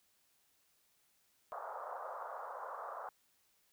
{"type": "band-pass noise", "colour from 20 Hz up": "white", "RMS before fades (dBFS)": -45, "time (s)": [1.52, 3.09], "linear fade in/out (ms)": 0, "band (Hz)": [510, 1300], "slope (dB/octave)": 48, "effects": ["white hiss -74 dBFS RMS until 3.72 s"]}